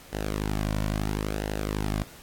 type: tone with flanger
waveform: sawtooth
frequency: 51.91 Hz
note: G#1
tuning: in tune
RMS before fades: -29 dBFS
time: 0.12-2.04 s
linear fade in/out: 20 ms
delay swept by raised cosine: 0.85 to 2.45 ms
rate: 0.74 Hz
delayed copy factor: -0.65
effects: pink hiss -49 dBFS RMS until 2.22 s + AAC 64 kbps